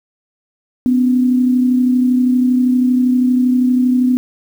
sine tone pair together, 250.4 / 283 Hz, B3 / C#4, +24 / +36 cents, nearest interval major second, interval 212 cents, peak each -10 / -22 dBFS, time 0.86-4.17 s, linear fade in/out 0 ms, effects 7-bit

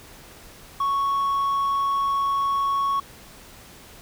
sine tone with hard clipping, 1108.7 Hz, C#6, in tune, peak -21 dBFS, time 0.8-3 s, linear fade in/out 5 ms, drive 2 dB, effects pink hiss -46 dBFS RMS until 4.01 s

